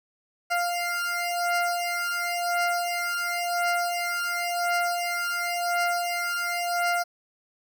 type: beating tone pair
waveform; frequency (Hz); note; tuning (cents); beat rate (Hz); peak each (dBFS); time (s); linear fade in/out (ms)
20% pulse; 698.5 / 699.44; F5 / F5; 0 / +2; 0.94; -23; 0.5-7.04; 20
effects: none